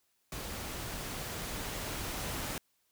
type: noise with level ramp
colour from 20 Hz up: pink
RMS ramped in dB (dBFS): -41 to -37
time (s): 0.32-2.58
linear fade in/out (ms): 2
effects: white hiss -75 dBFS RMS until 2.91 s